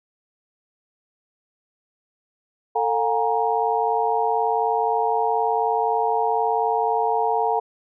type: tone cluster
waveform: sine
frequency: 447.3 / 716 / 815 / 939 Hz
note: A4 / F5 / G#5 / A#5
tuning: +28 / +43 / -33 / +12 cents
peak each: -24 dBFS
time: 2.75-7.6 s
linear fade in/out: 10 ms
effects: none